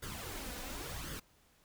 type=noise with flanger; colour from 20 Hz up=pink; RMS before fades=-43 dBFS; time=0.02-1.2 s; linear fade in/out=10 ms; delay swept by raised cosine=0.6 to 4.1 ms; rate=0.92 Hz; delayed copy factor=+0.6; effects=pink hiss -68 dBFS RMS until 1.64 s